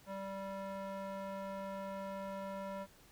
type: tone with band-pass filter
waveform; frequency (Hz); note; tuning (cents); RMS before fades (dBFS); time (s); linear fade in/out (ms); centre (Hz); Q
square; 194.9; G3; -10; -43; 0.06-2.87; 50; 780; 1.4
effects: pink hiss -63 dBFS RMS until 3.11 s